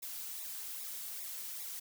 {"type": "noise with flanger", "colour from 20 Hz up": "blue", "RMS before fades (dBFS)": -43, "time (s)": [0.02, 1.8], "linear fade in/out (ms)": 10, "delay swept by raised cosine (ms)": [0.65, 3.65], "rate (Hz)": 2.5, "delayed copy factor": -0.75, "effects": []}